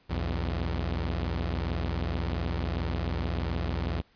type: tone pair together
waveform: sawtooth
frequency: 61.75 / 84.5 Hz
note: B1 / E2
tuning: 0 / +43 cents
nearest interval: perfect fourth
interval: 543 cents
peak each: -27 dBFS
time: 0.09-4.02 s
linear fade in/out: 20 ms
effects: pink hiss -64 dBFS RMS until 4.15 s + resampled to 11025 Hz